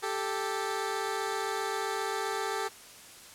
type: tone pair together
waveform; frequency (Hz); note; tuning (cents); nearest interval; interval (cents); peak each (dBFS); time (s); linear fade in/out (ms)
15% pulse; 392.4 / 440; G4 / A4; +2 / 0; major second; 198; -27 / -27; 0.02-2.69; 20
effects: white hiss -50 dBFS RMS until 3.34 s + low-pass 11000 Hz 12 dB/octave